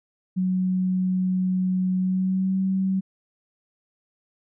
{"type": "tone with pitch glide", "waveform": "sine", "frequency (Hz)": [185, 190.42], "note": ["F#3", "G3"], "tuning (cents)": [0, -50], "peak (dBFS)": -20, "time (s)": [0.36, 3.01], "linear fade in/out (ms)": 20, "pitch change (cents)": 50, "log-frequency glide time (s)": [1.98, 2.59], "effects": []}